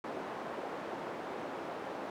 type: band-pass noise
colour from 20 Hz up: white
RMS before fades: -41 dBFS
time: 0.04-2.1 s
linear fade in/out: 2 ms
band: 260 to 790 Hz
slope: 12 dB/octave
effects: none